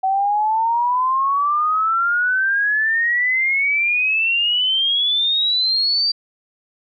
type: exponential sweep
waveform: sine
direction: up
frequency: 756 to 4699 Hz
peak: -15 dBFS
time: 0.03-6.12 s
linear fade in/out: 10 ms
effects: none